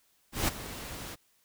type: noise with ADSR envelope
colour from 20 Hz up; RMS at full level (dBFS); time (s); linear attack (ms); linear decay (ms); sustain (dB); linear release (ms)
pink; -27; 0.32-1.16; 160; 17; -14; 25
effects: white hiss -69 dBFS RMS until 1.44 s